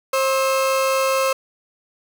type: tone pair together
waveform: 30% pulse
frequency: 532.9 / 1300 Hz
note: C5 / E6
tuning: +32 / -24 cents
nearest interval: octave + minor third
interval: 1544 cents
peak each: -15 / -22 dBFS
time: 0.13-1.33 s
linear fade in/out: 5 ms
effects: none